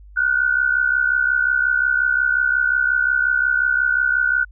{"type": "tone pair together", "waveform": "sine", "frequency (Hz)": [1444, 1509.6], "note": ["F#6", "F#6"], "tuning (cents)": [-43, 34], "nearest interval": "minor second", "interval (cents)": 77, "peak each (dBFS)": -18, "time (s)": [0.16, 4.45], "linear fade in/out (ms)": 20, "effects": ["added 50 Hz sine -40 dBFS peak until 4.51 s"]}